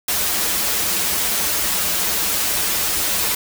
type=noise with comb filter; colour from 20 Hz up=white; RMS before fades=-20 dBFS; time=0.08-3.35 s; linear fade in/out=5 ms; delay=7.7 ms; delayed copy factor=-0.8; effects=none